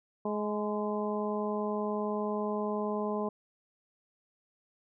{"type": "harmonic tone with a mistuned harmonic", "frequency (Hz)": 210.3, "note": "G#3", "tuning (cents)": 22, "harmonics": [1, 2, 3, 4, 5], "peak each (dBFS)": [-34, -34, -37, -40, -39], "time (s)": [0.25, 3.29], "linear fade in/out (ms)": 5, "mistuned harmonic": 5, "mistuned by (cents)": -35, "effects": []}